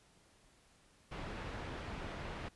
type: low-pass noise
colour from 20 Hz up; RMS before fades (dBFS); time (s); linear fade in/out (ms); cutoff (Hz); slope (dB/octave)
pink; -44; 1.11-2.49; 10; 2600; 12
effects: pink hiss -67 dBFS RMS until 2.55 s + resampled to 24000 Hz